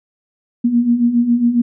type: beating tone pair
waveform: sine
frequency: 233.1 / 240.4 Hz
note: A#3 / B3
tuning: 0 / -46 cents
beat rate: 7.3 Hz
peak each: -18 / -12 dBFS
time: 0.64-1.62 s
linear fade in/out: 10 ms
effects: none